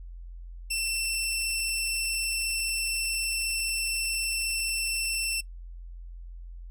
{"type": "tone", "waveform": "15% pulse", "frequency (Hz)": 2689, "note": "E7", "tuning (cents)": 34, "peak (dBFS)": -20, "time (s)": [0.7, 5.41], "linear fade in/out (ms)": 10, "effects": ["noise-tail reverb RT60 0.1 s tail -21 dB re dry", "added 43 Hz sine -39 dBFS peak until 6.7 s"]}